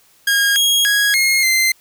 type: tone with pitch steps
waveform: sawtooth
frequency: 1630 / 3283 / 1656 / 2147 / 2078 Hz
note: G#6 / G#7 / G#6 / C7 / C7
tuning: -33 / -21 / -5 / +44 / -12 cents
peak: -9 dBFS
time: 0.27-1.72 s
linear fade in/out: 5 ms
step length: 290 ms
effects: white hiss -53 dBFS RMS until 1.8 s